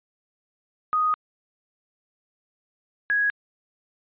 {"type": "tone pair in turn", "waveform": "sine", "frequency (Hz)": [1244.5, 1661.2], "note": ["D#6", "G#6"], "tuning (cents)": [0, 0], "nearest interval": "perfect fourth", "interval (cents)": 500, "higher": "second", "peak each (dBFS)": -19, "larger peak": "neither", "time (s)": [[0.93, 1.14], [3.1, 3.3]], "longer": "first", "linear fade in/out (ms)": 0, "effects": ["resampled to 8000 Hz"]}